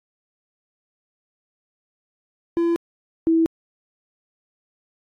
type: tone pair in turn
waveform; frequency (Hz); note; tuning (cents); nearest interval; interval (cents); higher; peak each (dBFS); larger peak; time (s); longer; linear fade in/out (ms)
triangle / sine; 338.4 / 326.9; E4 / E4; +45 / -14; minor second; 59; first; -15 / -14; second; 2.57-2.76 / 3.27-3.46; neither; 0
effects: AAC 48 kbps